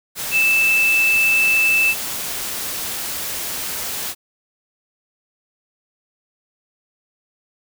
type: tone in noise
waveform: sine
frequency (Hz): 2637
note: E7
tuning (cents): 0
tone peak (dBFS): -13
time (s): 0.31-1.95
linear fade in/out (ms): 50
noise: white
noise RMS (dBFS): -26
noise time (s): 0.15-4.15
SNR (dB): +10
effects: none